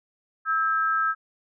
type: tone pair together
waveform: sine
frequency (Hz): 1303.2 / 1600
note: E6 / G6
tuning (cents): -20 / +35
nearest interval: major third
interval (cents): 355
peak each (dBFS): -22 / -26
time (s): 0.45-1.15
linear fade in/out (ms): 50
effects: none